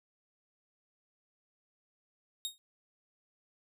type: tone with exponential decay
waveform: sawtooth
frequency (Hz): 3729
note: A#7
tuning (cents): 0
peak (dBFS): -28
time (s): 2.45-2.58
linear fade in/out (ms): 0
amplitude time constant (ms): 28
effects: none